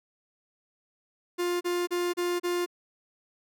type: tone bursts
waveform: 45% pulse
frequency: 352.3 Hz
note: F4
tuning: 15 cents sharp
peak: -26 dBFS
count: 5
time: 1.38-2.662 s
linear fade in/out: 20 ms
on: 230 ms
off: 33 ms
effects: none